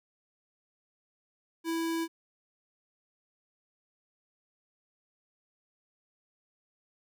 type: tone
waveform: square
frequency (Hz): 329.6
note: E4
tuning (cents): 0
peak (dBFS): -30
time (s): 1.64-2.08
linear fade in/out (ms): 50
effects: none